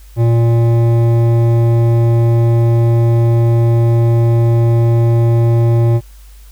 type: tone with hard clipping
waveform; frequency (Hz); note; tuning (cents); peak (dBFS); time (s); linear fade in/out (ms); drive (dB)
sine; 116.54; A#2; 0; -10; 0.16-6.01; 50; 12
effects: added 50 Hz sine -35 dBFS peak until 6.51 s + white hiss -48 dBFS RMS until 6.51 s